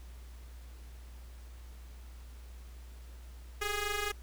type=ring-modulated tone; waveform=10% pulse; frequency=412.9 Hz; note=G#4; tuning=10 cents flat; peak=-21 dBFS; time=3.61-4.12 s; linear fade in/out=10 ms; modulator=838 Hz; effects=added 60 Hz sine -46 dBFS peak until 4.22 s + pink hiss -60 dBFS RMS until 4.22 s